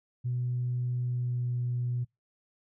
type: tone with pitch glide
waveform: sine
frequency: 123.47 to 122.4 Hz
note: B2 to B2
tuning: 0 to -15 cents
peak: -27 dBFS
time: 0.24-2.05 s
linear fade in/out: 20 ms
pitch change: -15 cents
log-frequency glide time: 0.98-1.57 s
effects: noise-tail reverb RT60 0.2 s tail -26 dB re dry + tanh soft clip ceiling -23 dBFS